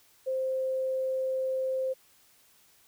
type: tone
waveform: sine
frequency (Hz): 523.3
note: C5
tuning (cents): 0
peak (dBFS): -27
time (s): 0.26-1.94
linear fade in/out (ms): 20
effects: white hiss -62 dBFS RMS until 2.87 s